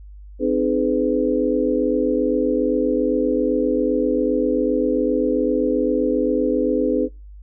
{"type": "tone cluster", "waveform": "sine", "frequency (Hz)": [259.2, 306.8, 421.5, 504], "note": ["C4", "D#4", "G#4", "B4"], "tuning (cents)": [-16, -24, 26, 35], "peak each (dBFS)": -22, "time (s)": [0.39, 7.09], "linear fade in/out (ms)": 50, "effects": ["noise-tail reverb RT60 0.3 s tail -26 dB re dry", "added 50 Hz sine -37 dBFS peak until 7.42 s"]}